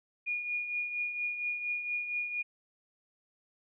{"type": "tone with tremolo", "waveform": "sine", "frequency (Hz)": 2439, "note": "D#7", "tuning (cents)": -35, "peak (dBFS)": -29, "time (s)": [0.26, 2.43], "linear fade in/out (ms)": 20, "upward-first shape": "triangle", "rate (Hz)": 4.3, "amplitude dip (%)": 60, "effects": []}